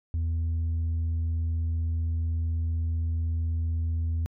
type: tone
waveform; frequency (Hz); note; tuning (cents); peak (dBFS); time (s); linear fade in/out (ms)
sine; 82.1; E2; -6; -22; 0.14-4.26; 0
effects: tanh soft clip ceiling -24 dBFS